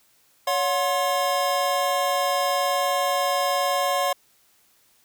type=tone cluster; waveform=square; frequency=564 / 725 / 1060 Hz; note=C#5 / F#5 / C6; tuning=+30 / -35 / +22 cents; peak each=-26 dBFS; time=0.47-4.13 s; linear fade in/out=5 ms; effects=white hiss -61 dBFS RMS until 5.04 s